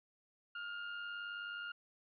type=tone with amplitude modulation; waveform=35% pulse; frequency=1412 Hz; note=F6; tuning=19 cents sharp; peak=-38 dBFS; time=0.55-1.72 s; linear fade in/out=5 ms; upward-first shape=sine; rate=99.2 Hz; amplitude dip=40%; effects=resampled to 11025 Hz